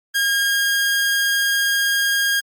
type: tone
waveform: sawtooth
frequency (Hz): 1623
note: G#6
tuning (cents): -40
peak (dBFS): -13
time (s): 0.14-2.41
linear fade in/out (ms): 20
effects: Opus 48 kbps